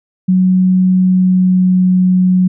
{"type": "tone with pitch glide", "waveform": "sine", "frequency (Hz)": [185, 183.62], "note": ["F#3", "F#3"], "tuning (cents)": [0, -13], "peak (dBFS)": -7, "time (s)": [0.28, 2.48], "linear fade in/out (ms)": 10, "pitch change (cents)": -13, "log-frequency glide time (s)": [0.93, 1.86], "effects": []}